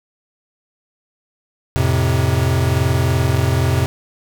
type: chord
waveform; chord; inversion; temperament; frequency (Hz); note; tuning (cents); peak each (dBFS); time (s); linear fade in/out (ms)
square; F major; none; equal; 87.31 / 110 / 130.81; F2 / A2 / C3; 0 / 0 / 0; -19 / -21 / -18; 1.76-3.86; 0
effects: none